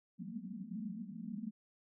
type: band-pass noise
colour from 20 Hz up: pink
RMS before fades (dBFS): -44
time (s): 0.18-1.51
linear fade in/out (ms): 20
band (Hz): 180 to 240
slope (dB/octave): 96
effects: none